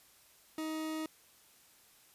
40% pulse tone, 314.6 Hz, D#4, 19 cents sharp, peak -35 dBFS, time 0.58-1.06 s, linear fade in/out 2 ms, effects white hiss -63 dBFS RMS until 2.14 s + resampled to 32000 Hz

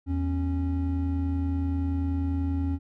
triangle tone pair together, 81.58 / 275.1 Hz, E2 / C#4, -17 / -13 cents, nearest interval octave + major sixth, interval 2104 cents, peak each -24 / -27 dBFS, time 0.06-2.79 s, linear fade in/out 50 ms, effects none

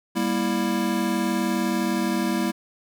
square chord, E diminished, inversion first, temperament just, 197.78 / 237.3 / 329.6 Hz, G3 / Bb3 / E4, +16 / +31 / 0 cents, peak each -27 dBFS, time 0.15-2.52 s, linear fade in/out 20 ms, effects none

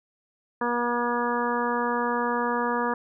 harmonic tone, 240 Hz, B3, 49 cents flat, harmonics 1 / 2 / 3 / 4 / 5 / 6 / 7, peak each -30 / -29 / -35 / -28 / -31 / -37 / -33 dBFS, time 0.61-2.94 s, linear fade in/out 5 ms, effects none

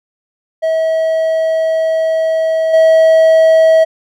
triangle tone with level steps, 644 Hz, E5, 41 cents flat, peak -9 / -3 dBFS, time 0.62-3.85 s, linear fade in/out 20 ms, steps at 2.73 s, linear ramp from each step 10 ms, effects none

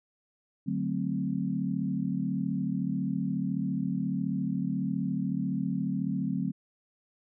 sine chord, D dominant seventh, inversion none, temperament equal with one note detuned, 146.83 / 185.64 / 220 / 261.6 Hz, D3 / F#3 / A3 / C4, 0 / +6 / 0 / 0 cents, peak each -35 / -31 / -34 / -33 dBFS, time 0.66-6.52 s, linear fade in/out 20 ms, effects none

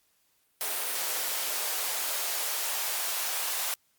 white noise with high-pass filter sweep, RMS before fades -31 dBFS, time 0.61-3.74 s, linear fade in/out 0 ms, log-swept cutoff 480 to 730 Hz, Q 1.2, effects white hiss -70 dBFS RMS until 3.98 s + Opus 48 kbps

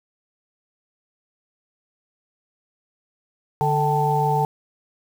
harmonic tone with a mistuned harmonic, 146.83 Hz, D3, in tune, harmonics 1 / 3 / 5 / 6, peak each -22 / -25 / -23 / -22 dBFS, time 3.61-4.45 s, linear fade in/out 0 ms, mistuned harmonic 5, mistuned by +93 cents, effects 7-bit

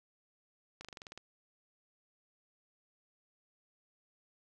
slowing click train, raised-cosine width 0.2 ms, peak -29 dBFS, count 9, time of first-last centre 0.81-1.176 s, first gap 37 ms, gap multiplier 1.06, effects none

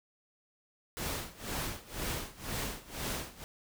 pink noise with tremolo, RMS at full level -35 dBFS, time 0.97-3.44 s, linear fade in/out 0 ms, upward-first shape sine, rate 2 Hz, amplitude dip 90%, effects none

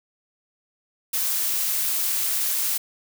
blue noise, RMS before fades -24 dBFS, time 1.13-2.78 s, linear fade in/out 10 ms, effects none

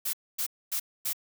blue noise bursts, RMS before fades -30 dBFS, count 4, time 0.05-1.132 s, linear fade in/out 10 ms, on 83 ms, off 250 ms, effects none

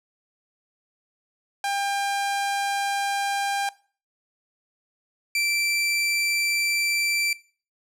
sawtooth tone pair in turn, 799 / 2341 Hz, G5 / D7, +33 / -6 cents, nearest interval octave + perfect fifth, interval 1861 cents, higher second, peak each -20 / -18 dBFS, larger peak second, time 1.64-3.69 / 5.35-7.33 s, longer first, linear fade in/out 2 ms, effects noise-tail reverb RT60 0.4 s tail -20 dB re dry + low-pass 12000 Hz 12 dB/octave

